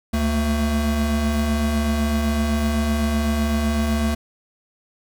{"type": "tone pair together", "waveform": "square", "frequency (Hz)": [72.3, 224.8], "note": ["D2", "A3"], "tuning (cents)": [-27, 37], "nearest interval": "octave + minor sixth", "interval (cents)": 1964, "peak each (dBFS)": -22, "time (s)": [0.13, 4.15], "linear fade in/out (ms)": 10, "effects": []}